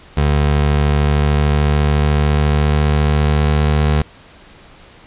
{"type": "tone with pitch glide", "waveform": "25% pulse", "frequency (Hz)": [73.3, 75.19], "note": ["D2", "D2"], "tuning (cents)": [-3, 41], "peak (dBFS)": -8, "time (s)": [0.17, 4.02], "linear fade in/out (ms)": 5, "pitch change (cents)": 44, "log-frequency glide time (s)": [0.89, 3.77], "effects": ["pink hiss -43 dBFS RMS until 5.06 s", "resampled to 8000 Hz"]}